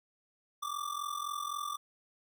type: ring-modulated tone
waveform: square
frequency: 1174.7 Hz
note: D6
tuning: in tune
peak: -33 dBFS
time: 0.62-1.77 s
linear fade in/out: 10 ms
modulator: 21.9 Hz
effects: none